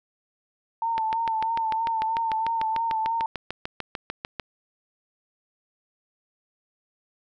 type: tone with vibrato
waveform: sine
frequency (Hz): 899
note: A5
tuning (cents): +37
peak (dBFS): -23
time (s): 0.82-3.26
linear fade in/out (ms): 2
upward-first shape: sine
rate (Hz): 3.1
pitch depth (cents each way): 39
type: click train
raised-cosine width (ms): 0.3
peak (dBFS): -14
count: 24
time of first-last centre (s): 0.98-4.398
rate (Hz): 6.73
effects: none